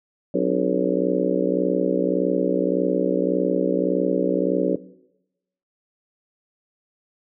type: harmonic tone with a mistuned harmonic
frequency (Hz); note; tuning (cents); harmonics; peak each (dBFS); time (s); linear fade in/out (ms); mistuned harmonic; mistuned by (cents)
61.74; B1; 0; 3 / 4 / 5 / 6 / 7 / 8 / 9; -26 / -26 / -26 / -26 / -26 / -26 / -26; 0.34-4.76; 5; 4; +120
effects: noise-tail reverb RT60 0.9 s tail -18 dB re dry